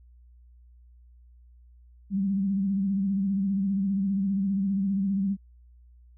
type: tone with vibrato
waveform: sine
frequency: 195.8 Hz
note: G3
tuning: 2 cents flat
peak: -23 dBFS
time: 2.1-5.37 s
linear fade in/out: 50 ms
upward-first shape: sine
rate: 15 Hz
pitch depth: 56 cents each way
effects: added 60 Hz sine -51 dBFS peak until 6.17 s